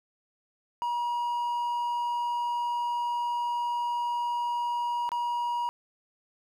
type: tone with dropouts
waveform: triangle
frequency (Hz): 957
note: A#5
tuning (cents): +45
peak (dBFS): -25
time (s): 0.82-5.69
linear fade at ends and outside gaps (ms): 0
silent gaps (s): 5.091-5.118
effects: none